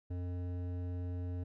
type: tone with hard clipping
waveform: sine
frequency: 89.1 Hz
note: F2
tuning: 35 cents sharp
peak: -38 dBFS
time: 0.1-1.44 s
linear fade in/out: 10 ms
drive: 12 dB
effects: none